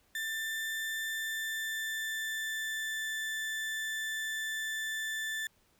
35% pulse tone with pitch glide, 1779 to 1762.6 Hz, A6 to A6, +19 to +3 cents, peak -32 dBFS, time 0.15-5.47 s, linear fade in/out 2 ms, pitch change -16 cents, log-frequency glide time 1.06-3.09 s, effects pink hiss -69 dBFS RMS until 5.79 s

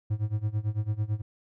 triangle tone with tremolo, 106.4 Hz, G#2, 42 cents sharp, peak -21 dBFS, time 0.1-1.22 s, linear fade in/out 10 ms, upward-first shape sine, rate 9 Hz, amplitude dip 90%, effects none

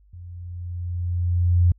sine tone with level ramp, 87.9 Hz, F2, 12 cents sharp, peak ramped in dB -37 to -12 dBFS, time 0.13-1.72 s, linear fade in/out 5 ms, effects added 50 Hz sine -52 dBFS peak until 1.78 s

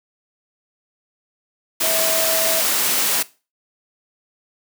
sine tone in noise, 650 Hz, E5, 24 cents flat, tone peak -23 dBFS, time 1.83-2.61 s, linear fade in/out 10 ms, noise white, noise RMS -19 dBFS, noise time 1.8-3.23 s, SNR -7 dB, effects noise-tail reverb RT60 0.3 s tail -19 dB re dry + high-pass 200 Hz 12 dB/octave

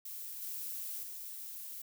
violet noise with level steps, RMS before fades -44 / -41 / -45 dBFS, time 0.05-1.82 s, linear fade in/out 5 ms, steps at 0.42 / 1.03 s, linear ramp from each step 2 ms, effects none

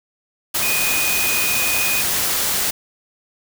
sine tone in noise, 2483 Hz, D#7, 4 cents flat, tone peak -21 dBFS, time 0.62-2.02 s, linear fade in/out 10 ms, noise white, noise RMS -20 dBFS, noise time 0.54-2.71 s, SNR -4 dB, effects none

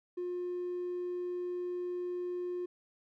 triangle tone, 356.5 Hz, F4, 36 cents sharp, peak -31 dBFS, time 0.17-2.66 s, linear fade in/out 10 ms, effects tanh soft clip ceiling -30 dBFS

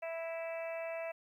harmonic tone, 329.6 Hz, E4, in tune, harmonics 2 / 3 / 4 / 5 / 6 / 7 / 8, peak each -38 / -52 / -54 / -55 / -51 / -51 / -49 dBFS, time 0.02-1.12 s, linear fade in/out 10 ms, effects 12-bit

